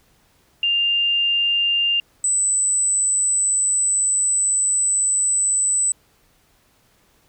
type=tone pair in turn; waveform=sine; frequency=2799 / 8002 Hz; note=F7 / B8; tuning=+3 / +22 cents; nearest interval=octave + tritone; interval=1819 cents; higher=second; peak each=-16 dBFS; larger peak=neither; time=0.63-2 / 2.24-5.92 s; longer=second; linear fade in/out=2 ms; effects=pink hiss -59 dBFS RMS until 7.28 s